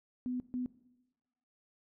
sine tone bursts at uneven times, 250 Hz, B3, 21 cents sharp, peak -33 dBFS, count 2, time 0.26-0.4 / 0.54-0.66 s, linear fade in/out 0 ms, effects noise-tail reverb RT60 1.0 s tail -18 dB re dry

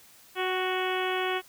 harmonic tone with a mistuned harmonic, 370 Hz, F#4, in tune, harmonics 1 / 2 / 3 / 4 / 5 / 6 / 7 / 8 / 9, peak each -30 / -33 / -35 / -36 / -37 / -38 / -38 / -39 / -40 dBFS, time 0.35-1.42 s, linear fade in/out 50 ms, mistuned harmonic 2, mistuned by +18 cents, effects white hiss -55 dBFS RMS until 1.48 s

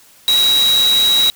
sine tone in noise, 3854 Hz, B7, 43 cents flat, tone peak -10 dBFS, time 0.28-1.3 s, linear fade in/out 0 ms, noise white, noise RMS -22 dBFS, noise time 0.28-1.3 s, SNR +9 dB, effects white hiss -47 dBFS RMS until 1.35 s

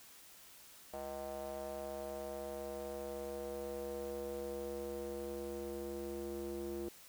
square tone with band-pass filter sweep, 69.3 Hz, C#2, in tune, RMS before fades -43 dBFS, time 0.93-6.89 s, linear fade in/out 5 ms, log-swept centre 660 to 380 Hz, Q 4, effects white hiss -58 dBFS RMS until 7.08 s

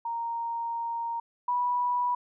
sine tone pair in turn, 930 / 979.3 Hz, A#5 / B5, -4 / -15 cents, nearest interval minor second, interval 89 cents, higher second, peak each -29 / -24 dBFS, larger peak second, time 0.05-1.2 / 1.48-2.15 s, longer first, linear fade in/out 5 ms, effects none

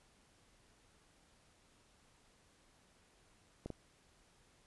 clicks, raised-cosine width 2 ms, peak -29 dBFS, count 2, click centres 3.66 / 3.703 s, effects pink hiss -69 dBFS RMS until 4.66 s + resampled to 24000 Hz

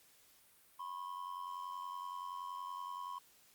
triangle ring-modulated tone, 1037 Hz, C6, 16 cents flat, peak -37 dBFS, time 0.79-3.19 s, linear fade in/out 10 ms, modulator 45.3 Hz, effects white hiss -66 dBFS RMS until 3.54 s + Opus 48 kbps

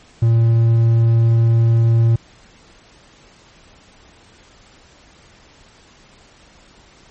triangle tone, 115 Hz, A#2, 23 cents flat, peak -8 dBFS, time 0.22-2.16 s, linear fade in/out 5 ms, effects pink hiss -48 dBFS RMS until 7.1 s + MP3 32 kbps

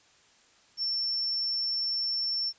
sine tone with amplitude modulation, 5410 Hz, E8, 44 cents sharp, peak -26 dBFS, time 0.77-2.53 s, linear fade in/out 50 ms, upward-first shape sine, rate 122 Hz, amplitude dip 25%, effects white hiss -61 dBFS RMS until 2.58 s + resampled to 16000 Hz

